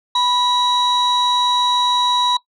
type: tone pair together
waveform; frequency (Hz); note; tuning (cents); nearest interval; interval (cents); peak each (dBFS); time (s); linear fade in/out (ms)
sine; 987 / 3887; B5 / B7; -1 / -28; 2 octaves; 2373; -15; 0.15-2.37; 5
effects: noise-tail reverb RT60 0.1 s tail -18 dB re dry + tanh soft clip ceiling -10 dBFS